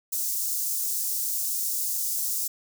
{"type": "high-pass noise", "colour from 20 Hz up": "white", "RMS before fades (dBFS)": -28, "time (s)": [0.12, 2.48], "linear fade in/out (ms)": 10, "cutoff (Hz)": 5800, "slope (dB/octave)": 24, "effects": []}